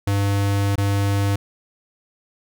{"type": "tone with dropouts", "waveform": "square", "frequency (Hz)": 100, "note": "G2", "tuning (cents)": 35, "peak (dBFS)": -18, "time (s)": [0.07, 1.36], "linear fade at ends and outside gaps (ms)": 5, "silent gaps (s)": [0.757, 0.779], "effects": []}